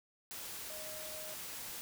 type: tone in noise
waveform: sine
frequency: 620 Hz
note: D#5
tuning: 6 cents flat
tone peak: -49 dBFS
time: 0.7-1.34 s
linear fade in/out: 0 ms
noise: white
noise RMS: -45 dBFS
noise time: 0.31-1.81 s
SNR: -7 dB
effects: none